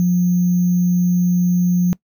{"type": "tone with sample-and-hold", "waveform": "sine", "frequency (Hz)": 177.8, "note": "F3", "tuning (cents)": 31, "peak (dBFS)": -12, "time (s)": [0, 1.93], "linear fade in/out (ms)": 0, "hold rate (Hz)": 6300, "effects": ["noise-tail reverb RT60 0.1 s tail -22 dB re dry"]}